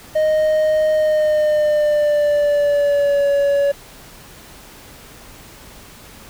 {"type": "tone with pitch glide", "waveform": "triangle", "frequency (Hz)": [620, 565.3], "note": ["D#5", "C#5"], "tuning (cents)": [-6, 34], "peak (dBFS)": -11, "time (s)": [0.15, 3.72], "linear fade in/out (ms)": 10, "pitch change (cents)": -160, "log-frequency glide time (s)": [0.92, 3.28], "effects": ["pink hiss -41 dBFS RMS until 6.29 s"]}